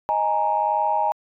sine chord, D# suspended fourth, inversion none, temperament equal, 622.3 / 830.6 / 932.3 Hz, D#5 / G#5 / A#5, 0 / 0 / 0 cents, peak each -26 / -21 / -22 dBFS, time 0.09-1.12 s, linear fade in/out 0 ms, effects tanh soft clip ceiling -9 dBFS

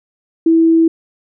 sine tone, 327.6 Hz, E4, 11 cents flat, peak -7 dBFS, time 0.46-0.88 s, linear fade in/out 5 ms, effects none

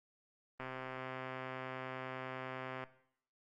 click train, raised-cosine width 0.5 ms, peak -28 dBFS, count 292, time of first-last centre 0.6-2.838 s, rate 130 Hz, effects noise-tail reverb RT60 0.7 s tail -17 dB re dry + Opus 32 kbps

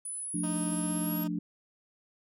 sine linear sweep, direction up, 9900 to 11500 Hz, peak -35 dBFS, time 0.05-1.24 s, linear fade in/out 5 ms
sine chord, D minor, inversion first, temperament equal with one note detuned, 175.73 / 220 / 293.7 Hz, F3 / A3 / D4, +11 / 0 / 0 cents, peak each -33 / -37 / -34 dBFS, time 0.34-1.39 s, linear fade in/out 5 ms
15% pulse tone with vibrato, 310.9 Hz, D#4, 1 cent flat, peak -33 dBFS, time 0.43-1.28 s, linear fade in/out 10 ms, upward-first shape square, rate 15 Hz, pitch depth 10 cents each way
effects none

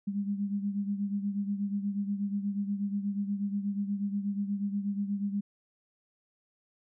sine beating tone pair, 200 / 208.3 Hz, G3 / G#3, +35 / +5 cents, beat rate 8.3 Hz, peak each -30 / -36 dBFS, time 0.07-5.41 s, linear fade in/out 10 ms, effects none

